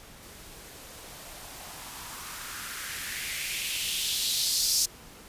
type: noise with band-pass filter sweep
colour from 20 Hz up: violet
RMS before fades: -33 dBFS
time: 0.22-4.86 s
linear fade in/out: 10 ms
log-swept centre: 310 to 5400 Hz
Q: 3
effects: pink hiss -49 dBFS RMS until 5.28 s + resampled to 32000 Hz